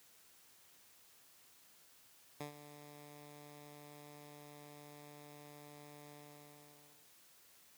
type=tone with ADSR envelope; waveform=10% pulse; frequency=146.83 Hz; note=D3; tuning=in tune; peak=-33 dBFS; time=2.4-7.11 s; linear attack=7 ms; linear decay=110 ms; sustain=-13 dB; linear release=990 ms; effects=white hiss -65 dBFS RMS until 7.77 s + high-pass 60 Hz 12 dB/octave

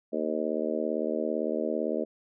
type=harmonic tone; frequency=77.78 Hz; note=D#2; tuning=in tune; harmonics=3 / 4 / 5 / 6 / 7 / 8; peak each=-34 / -34 / -34 / -34 / -34 / -34 dBFS; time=0.12-2.05 s; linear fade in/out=20 ms; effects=none

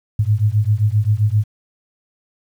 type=beating tone pair; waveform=sine; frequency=102.2 / 109.8 Hz; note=G#2 / A2; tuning=-27 / -3 cents; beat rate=7.6 Hz; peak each=-16 dBFS; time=0.19-1.44 s; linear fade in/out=5 ms; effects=8-bit

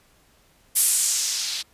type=noise with low-pass filter sweep; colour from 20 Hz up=violet; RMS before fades=-23 dBFS; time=0.75-1.63 s; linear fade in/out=20 ms; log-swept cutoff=11000 to 3900 Hz; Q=1.9; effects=pink hiss -59 dBFS RMS until 1.73 s + resampled to 32000 Hz

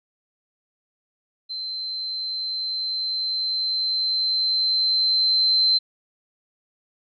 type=tone with level ramp; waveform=sine; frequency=4095 Hz; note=C8; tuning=38 cents flat; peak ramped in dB=-28 to -15 dBFS; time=1.49-5.79 s; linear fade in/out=20 ms; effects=none

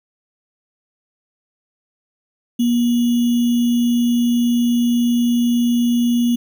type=tone with sample-and-hold; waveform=sine; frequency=239.1 Hz; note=A#3; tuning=44 cents sharp; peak=-13 dBFS; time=2.59-6.36 s; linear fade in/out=10 ms; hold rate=3150 Hz; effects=none

